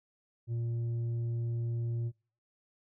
sine tone with tanh clipping, 117.1 Hz, A#2, 8 cents sharp, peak -32 dBFS, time 0.47-2.12 s, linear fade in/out 50 ms, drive 5 dB, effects noise-tail reverb RT60 0.4 s tail -25 dB re dry

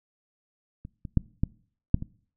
clicks, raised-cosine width 5 ms, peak -27 / -24 / -8 / -11 / -6 / -21 dBFS, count 6, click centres 0.851 / 1.052 / 1.173 / 1.435 / 1.944 / 2.024 s, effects noise-tail reverb RT60 0.5 s tail -23 dB re dry

